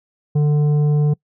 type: tone with tanh clipping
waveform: triangle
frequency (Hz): 148.3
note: D3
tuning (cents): +17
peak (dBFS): -14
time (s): 0.35-1.14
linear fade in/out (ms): 10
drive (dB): 12
effects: noise-tail reverb RT60 0.1 s tail -25 dB re dry